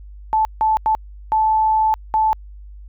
sine tone bursts at uneven times, 873 Hz, A5, 14 cents flat, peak -13 dBFS, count 5, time 0.33-0.45 / 0.61-0.77 / 0.86-0.95 / 1.32-1.94 / 2.14-2.33 s, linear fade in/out 0 ms, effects added 50 Hz sine -35 dBFS peak until 2.88 s

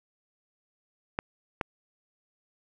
clicks, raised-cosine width 0.5 ms, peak -13 dBFS, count 2, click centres 1.189 / 1.612 s, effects none

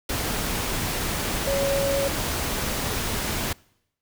sine tone in noise, 554.4 Hz, C#5, in tune, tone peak -22 dBFS, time 1.47-2.08 s, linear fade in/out 5 ms, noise pink, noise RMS -27 dBFS, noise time 0.09-3.53 s, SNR +2 dB, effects noise-tail reverb RT60 0.8 s tail -25 dB re dry

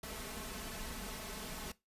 pink noise with comb filter, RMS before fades -44 dBFS, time 0.03-1.72 s, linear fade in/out 5 ms, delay 4.6 ms, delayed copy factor +0.7, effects noise-tail reverb RT60 0.2 s tail -19 dB re dry + resampled to 32000 Hz

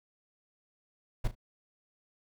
brown noise with echo, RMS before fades -27 dBFS, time 1.24-1.28 s, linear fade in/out 10 ms, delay 36 ms, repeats 2, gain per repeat -13 dB, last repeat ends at 1.352 s, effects none

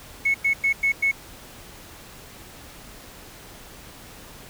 triangle tone bursts, 2200 Hz, C#7, 14 cents flat, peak -14 dBFS, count 5, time 0.25-1.115 s, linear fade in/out 10 ms, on 93 ms, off 100 ms, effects tanh soft clip ceiling -15 dBFS + pink hiss -44 dBFS RMS until 4.49 s

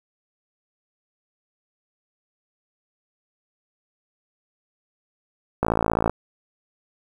click train, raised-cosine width 1 ms, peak -6 dBFS, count 27, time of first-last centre 5.63-6.096 s, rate 55.8 Hz, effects 7-bit

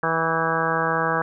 harmonic tone with a mistuned harmonic, 163 Hz, E3, 19 cents flat, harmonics 1 / 2 / 3 / 4 / 5 / 6 / 7 / 8 / 9 / 10, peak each -30 / -33 / -27 / -30 / -29 / -29 / -27 / -29 / -29 / -28 dBFS, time 0.03-1.22 s, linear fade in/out 2 ms, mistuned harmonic 9, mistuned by +45 cents, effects none

